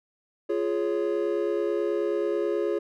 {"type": "chord", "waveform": "triangle", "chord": "Db major", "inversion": "first", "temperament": "just", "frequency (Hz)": [346.5, 415.8, 554.4], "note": ["F4", "Ab4", "Db5"], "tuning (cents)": [-14, 2, 0], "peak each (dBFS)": [-26, -25, -29], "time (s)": [0.49, 2.79], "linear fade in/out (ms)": 10, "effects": []}